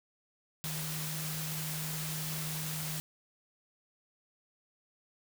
sine tone in noise, 155.56 Hz, D#3, in tune, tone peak -38 dBFS, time 0.64-3 s, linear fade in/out 0 ms, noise white, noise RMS -39 dBFS, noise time 0.64-3 s, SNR -2 dB, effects none

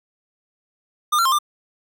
square tone with pitch steps, 1210 / 1364 / 1059 / 1192 Hz, D#6 / F6 / C6 / D6, -49 / -41 / +21 / +25 cents, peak -16 dBFS, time 1.12-1.388 s, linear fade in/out 10 ms, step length 67 ms, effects none

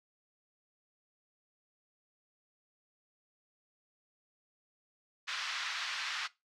pink band-pass noise, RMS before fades -38 dBFS, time 5.27-6.28 s, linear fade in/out 20 ms, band 1200 to 5100 Hz, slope 24 dB/octave, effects noise-tail reverb RT60 0.2 s tail -18 dB re dry

